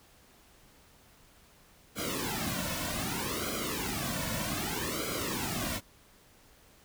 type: noise with flanger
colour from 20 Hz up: pink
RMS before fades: -34 dBFS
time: 1.95-5.81 s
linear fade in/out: 50 ms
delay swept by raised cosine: 1.1 to 2.5 ms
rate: 0.64 Hz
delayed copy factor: -1
effects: pink hiss -60 dBFS RMS until 6.84 s